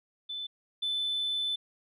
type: tone pair in turn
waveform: sine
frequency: 3514 / 3514 Hz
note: A7 / A7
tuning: -3 / -3 cents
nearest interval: unison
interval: 0 cents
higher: neither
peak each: -34 / -27 dBFS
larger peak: second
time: 0.29-0.47 / 0.82-1.56 s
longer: second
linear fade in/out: 10 ms
effects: tanh soft clip ceiling -25 dBFS